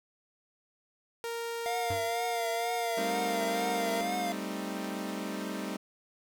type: tone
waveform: sawtooth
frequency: 464.8 Hz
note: A#4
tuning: 5 cents flat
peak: -30 dBFS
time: 1.24-4.01 s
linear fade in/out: 0 ms
type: tone with vibrato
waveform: square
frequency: 698.5 Hz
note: F5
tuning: in tune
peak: -32 dBFS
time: 1.66-4.32 s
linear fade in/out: 0 ms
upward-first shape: triangle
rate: 2.1 Hz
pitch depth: 69 cents each way
type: tone with exponential decay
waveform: square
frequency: 98 Hz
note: G2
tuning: in tune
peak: -32 dBFS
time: 1.9-2.15 s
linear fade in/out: 5 ms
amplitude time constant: 53 ms
type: chord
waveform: sawtooth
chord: A half-diminished seventh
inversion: third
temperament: equal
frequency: 196 / 220 / 261.6 / 311.1 Hz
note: G3 / A3 / C4 / Eb4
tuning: 0 / 0 / 0 / 0 cents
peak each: -34 / -37 / -37 / -36 dBFS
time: 2.97-5.77 s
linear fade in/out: 10 ms
effects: none